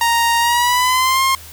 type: tone with pitch glide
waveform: sawtooth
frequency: 932.3 to 1064.8 Hz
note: A#5 to C6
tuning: 0 to +30 cents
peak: -9 dBFS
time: 0.01-1.35 s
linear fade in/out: 2 ms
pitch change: +230 cents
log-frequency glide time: 0.39-1.22 s
effects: added 80 Hz sine -40 dBFS peak until 1.52 s + white hiss -38 dBFS RMS until 1.52 s